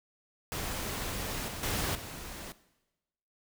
pink noise with level steps, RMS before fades -36 / -40 / -32 / -43 dBFS, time 0.52-2.52 s, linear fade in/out 0 ms, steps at 1.48 / 1.63 / 1.95 s, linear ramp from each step 2 ms, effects noise-tail reverb RT60 1.0 s tail -17 dB re dry

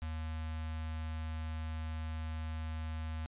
square tone with notch filter, 78.9 Hz, D#2, 25 cents sharp, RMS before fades -39 dBFS, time 0.02-3.26 s, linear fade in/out 0 ms, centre 400 Hz, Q 0.79, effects resampled to 8000 Hz

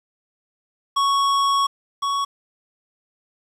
square tone pair in turn, 1110 / 1116.4 Hz, C#6 / C#6, +2 / +12 cents, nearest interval unison, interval 10 cents, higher second, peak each -17 / -21 dBFS, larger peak first, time 0.96-1.67 / 2.02-2.25 s, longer first, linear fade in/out 10 ms, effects low-pass 7000 Hz 12 dB/octave + 8-bit

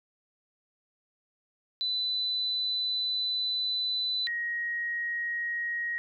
sine tone pair in turn, 3998 / 1886.8 Hz, B7 / A#6, +20 / +20 cents, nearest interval octave + minor second, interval 1300 cents, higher first, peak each -27 / -29 dBFS, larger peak first, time 1.81-4.27 / 4.27-5.98 s, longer first, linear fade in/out 0 ms, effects none

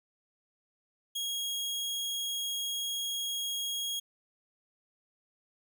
sawtooth tone, 3289 Hz, G#7, 18 cents flat, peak -29 dBFS, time 1.15-4 s, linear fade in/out 10 ms, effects none

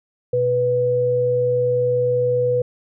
sine tone pair together, 123.9 / 493.7 Hz, B2 / B4, +6 / -1 cents, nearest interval 2 octaves, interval 2393 cents, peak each -25 / -16 dBFS, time 0.33-2.62 s, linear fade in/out 5 ms, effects none

